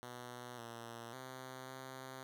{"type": "tone with pitch steps", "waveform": "5% pulse", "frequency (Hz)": [122.8, 117, 129.8, 131], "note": ["B2", "A#2", "C3", "C3"], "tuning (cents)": [-9, 7, -13, 2], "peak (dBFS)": -36, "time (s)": [0.03, 2.23], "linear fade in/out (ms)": 0, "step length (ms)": 550, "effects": []}